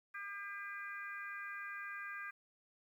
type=harmonic tone; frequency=401.5 Hz; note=G4; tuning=41 cents sharp; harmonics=3 / 4 / 5 / 6; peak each=-49 / -45 / -51 / -53 dBFS; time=0.14-2.31 s; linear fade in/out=10 ms; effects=12-bit